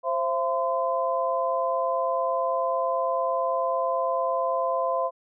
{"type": "tone cluster", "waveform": "sine", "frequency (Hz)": [527, 676, 1024], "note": ["C5", "E5", "C6"], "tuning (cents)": [12, 43, -38], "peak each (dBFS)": -27, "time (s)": [0.03, 5.11], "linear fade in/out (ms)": 50, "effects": []}